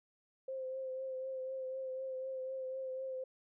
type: tone with vibrato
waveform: sine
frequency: 523.3 Hz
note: C5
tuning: in tune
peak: -38 dBFS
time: 0.48-3.24 s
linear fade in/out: 5 ms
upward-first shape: triangle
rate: 4 Hz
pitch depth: 28 cents each way
effects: none